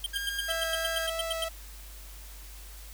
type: tone bursts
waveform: square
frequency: 3171 Hz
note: G7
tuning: 19 cents sharp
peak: -29 dBFS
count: 13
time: 0.04-1.442 s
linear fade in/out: 2 ms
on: 22 ms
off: 93 ms
type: tone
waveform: sawtooth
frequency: 1616 Hz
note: G#6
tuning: 48 cents flat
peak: -29 dBFS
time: 0.13-1.07 s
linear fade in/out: 10 ms
type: tone with vibrato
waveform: sawtooth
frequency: 656 Hz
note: E5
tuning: 9 cents flat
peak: -28 dBFS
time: 0.48-1.49 s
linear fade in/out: 10 ms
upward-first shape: triangle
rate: 3 Hz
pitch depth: 9 cents each way
effects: added 50 Hz sine -44 dBFS peak until 2.93 s + white hiss -50 dBFS RMS until 2.93 s